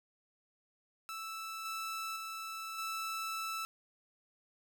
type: tone with level steps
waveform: sawtooth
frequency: 1318.5 Hz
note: E6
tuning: in tune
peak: -37 / -34 / -37 / -33 dBFS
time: 1.09-3.65 s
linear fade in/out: 0 ms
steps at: 1.65 / 2.16 / 2.78 s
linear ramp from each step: 5 ms
effects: none